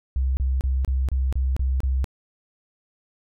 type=tone bursts; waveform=sine; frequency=65.41 Hz; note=C2; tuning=in tune; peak=-19 dBFS; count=8; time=0.16-2.043 s; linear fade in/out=0 ms; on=210 ms; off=29 ms; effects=none